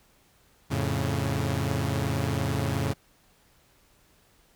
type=chord; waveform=sawtooth; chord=F augmented; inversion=none; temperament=equal; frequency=87.31 / 110 / 138.59 Hz; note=F2 / A2 / C#3; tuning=0 / 0 / 0 cents; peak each=-27 / -26 / -25 dBFS; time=0.7-2.94 s; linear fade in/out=20 ms; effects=pink hiss -62 dBFS RMS until 4.55 s